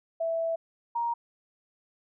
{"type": "tone pair in turn", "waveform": "sine", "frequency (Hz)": [659.3, 938.9], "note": ["E5", "A#5"], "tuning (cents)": [0, 12], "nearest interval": "tritone", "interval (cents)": 612, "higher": "second", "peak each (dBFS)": [-26, -26], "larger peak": "neither", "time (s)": [[0.2, 0.56], [0.95, 1.14]], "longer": "first", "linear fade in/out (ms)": 10, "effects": []}